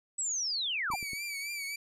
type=linear sweep; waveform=sine; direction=down; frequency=8000 to 670 Hz; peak=-30 dBFS; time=0.18-0.96 s; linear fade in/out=10 ms
type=clicks; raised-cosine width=3 ms; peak=-33 dBFS; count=4; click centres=0.902 / 0.937 / 1.028 / 1.133 s
type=tone with vibrato; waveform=sawtooth; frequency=2296 Hz; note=D7; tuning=40 cents flat; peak=-32 dBFS; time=0.91-1.76 s; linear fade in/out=5 ms; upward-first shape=triangle; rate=3.7 Hz; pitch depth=75 cents each way
effects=resampled to 32000 Hz